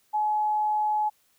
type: tone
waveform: sine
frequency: 849 Hz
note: G#5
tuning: 38 cents sharp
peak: -22 dBFS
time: 0.13-1.1 s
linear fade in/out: 20 ms
effects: white hiss -66 dBFS RMS until 1.38 s